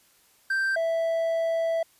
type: tone pair in turn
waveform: triangle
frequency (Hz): 1568 / 659.3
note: G6 / E5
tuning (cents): 0 / 0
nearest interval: octave + minor third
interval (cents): 1500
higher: first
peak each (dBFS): -21 / -21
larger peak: neither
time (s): 0.5-0.76 / 0.76-1.83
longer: second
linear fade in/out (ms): 5
effects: white hiss -61 dBFS RMS until 1.99 s + resampled to 32000 Hz